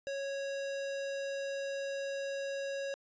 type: tone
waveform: square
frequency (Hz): 552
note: C#5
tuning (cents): -7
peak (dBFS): -36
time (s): 0.07-2.94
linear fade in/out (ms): 0
effects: resampled to 16000 Hz